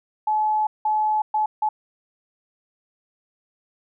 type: tone bursts at uneven times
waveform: sine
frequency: 857 Hz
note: A5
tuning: 46 cents flat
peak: -18 dBFS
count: 4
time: 0.27-0.67 / 0.85-1.22 / 1.34-1.46 / 1.62-1.69 s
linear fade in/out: 5 ms
effects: none